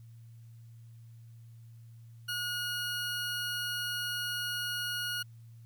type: tone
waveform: 20% pulse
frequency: 1444 Hz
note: F#6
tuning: 43 cents flat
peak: -28 dBFS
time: 2.28-5.23 s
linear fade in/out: 10 ms
effects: added 115 Hz sine -49 dBFS peak until 5.65 s + white hiss -72 dBFS RMS until 5.65 s